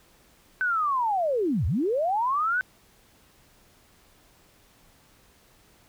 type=linear two-way sweep; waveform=sine; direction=down then up; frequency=1535 to 67.1 to 1535 Hz; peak=-22 dBFS; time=0.61-2.61 s; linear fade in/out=0 ms; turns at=1.66 s; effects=pink hiss -59 dBFS RMS until 5.88 s